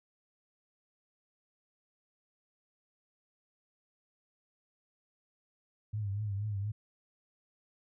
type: tone with vibrato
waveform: sine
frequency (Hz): 102.7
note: G#2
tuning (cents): -19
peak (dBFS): -32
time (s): 5.93-6.72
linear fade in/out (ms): 10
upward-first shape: triangle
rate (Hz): 4.2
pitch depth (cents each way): 100
effects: none